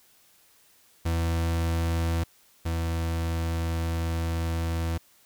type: tone pair in turn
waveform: 40% pulse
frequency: 83.1 / 82.72 Hz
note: E2 / E2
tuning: +15 / +7 cents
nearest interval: unison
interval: 8 cents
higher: first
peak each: -23 / -25 dBFS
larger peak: first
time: 1.05-2.24 / 2.65-4.98 s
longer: second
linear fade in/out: 10 ms
effects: white hiss -60 dBFS RMS until 5.25 s